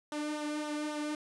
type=tone with flanger; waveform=sawtooth; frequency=300 Hz; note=D4; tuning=37 cents sharp; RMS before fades=-36 dBFS; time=0.12-1.15 s; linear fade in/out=2 ms; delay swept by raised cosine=0.41 to 2.31 ms; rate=3.7 Hz; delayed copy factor=-0.6; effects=resampled to 24000 Hz